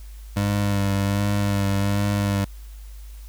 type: tone with vibrato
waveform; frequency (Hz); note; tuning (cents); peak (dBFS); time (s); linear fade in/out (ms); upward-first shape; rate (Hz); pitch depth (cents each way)
25% pulse; 100.4; G2; +42; -16; 0.36-2.45; 10; sine; 1.3; 27
effects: added 51 Hz sine -36 dBFS peak until 3.28 s + white hiss -53 dBFS RMS until 3.28 s